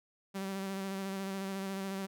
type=tone with vibrato; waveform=sawtooth; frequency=193.8 Hz; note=G3; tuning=20 cents flat; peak=-32 dBFS; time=0.34-2.07 s; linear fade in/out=20 ms; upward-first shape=square; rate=14 Hz; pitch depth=19 cents each way; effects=none